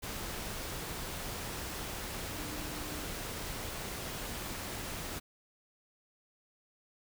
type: tone in noise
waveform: sine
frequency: 299.7 Hz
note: D4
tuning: 35 cents sharp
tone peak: -46 dBFS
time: 2.29-3.06 s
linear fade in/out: 20 ms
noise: pink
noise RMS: -40 dBFS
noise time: 0.02-5.2 s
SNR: -9 dB
effects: none